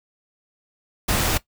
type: noise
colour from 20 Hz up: pink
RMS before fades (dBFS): -21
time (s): 1.08-1.38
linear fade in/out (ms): 10
effects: noise-tail reverb RT60 0.1 s tail -17 dB re dry